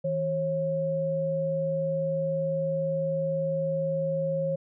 sine tone pair together, 160.92 / 543 Hz, E3 / C#5, -41 / -36 cents, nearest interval octave + major sixth, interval 2105 cents, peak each -31 / -26 dBFS, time 0.04-4.56 s, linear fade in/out 10 ms, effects none

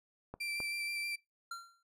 clicks, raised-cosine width 1 ms, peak -29 dBFS, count 2, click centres 0.34 / 0.603 s
35% pulse tone with vibrato, 2349 Hz, D7, in tune, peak -34 dBFS, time 0.4-1.16 s, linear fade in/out 10 ms, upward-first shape square, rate 6.3 Hz, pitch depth 10 cents each way
square tone with exponential decay, 1373 Hz, F6, 30 cents flat, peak -38 dBFS, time 1.51-1.83 s, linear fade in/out 5 ms, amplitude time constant 68 ms
effects noise-tail reverb RT60 0.2 s tail -22 dB re dry + low-pass 12000 Hz 12 dB/octave

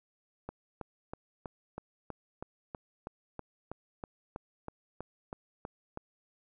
click train, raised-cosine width 1 ms, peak -25 dBFS, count 18, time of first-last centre 0.49-5.974 s, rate 3.1 Hz, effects none

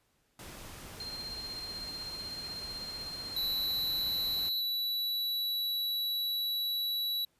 pink noise, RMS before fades -47 dBFS, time 0.39-4.49 s, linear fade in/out 2 ms
sine tone with tremolo, 4186 Hz, C8, in tune, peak -37 dBFS, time 1-4.61 s, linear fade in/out 2 ms, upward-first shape sine, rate 16 Hz, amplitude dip 40%
square tone with pitch glide, 3951 to 3926 Hz, B7 to B7, 0 to -11 cents, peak -31 dBFS, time 3.36-7.25 s, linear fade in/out 5 ms, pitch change -11 cents, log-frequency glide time 4.21-5.75 s
effects pink hiss -73 dBFS RMS until 7.39 s + resampled to 32000 Hz

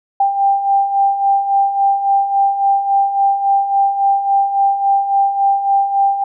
sine beating tone pair, 789 / 792.6 Hz, G5 / G5, +11 / +19 cents, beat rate 3.6 Hz, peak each -19 / -12 dBFS, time 0.2-6.24 s, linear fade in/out 5 ms, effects none

